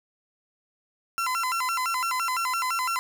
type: tone with vibrato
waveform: 35% pulse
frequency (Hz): 1174.7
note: D6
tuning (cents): 0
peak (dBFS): -23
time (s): 1.18-2.99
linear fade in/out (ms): 0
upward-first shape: square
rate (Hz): 5.9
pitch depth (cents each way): 250
effects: none